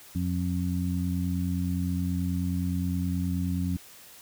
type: harmonic tone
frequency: 89.5 Hz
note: F2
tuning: 43 cents sharp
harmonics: 1 / 2 / 3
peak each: -29 / -29 / -33 dBFS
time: 0.15-3.77 s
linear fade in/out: 5 ms
effects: white hiss -50 dBFS RMS until 4.21 s